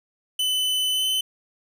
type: tone with pitch glide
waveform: 45% pulse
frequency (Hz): 3016 to 3040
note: F#7 to F#7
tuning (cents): +32 to +46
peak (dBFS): -21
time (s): 0.39-1.21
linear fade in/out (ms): 5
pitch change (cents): +14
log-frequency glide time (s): 0.92-1.04
effects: none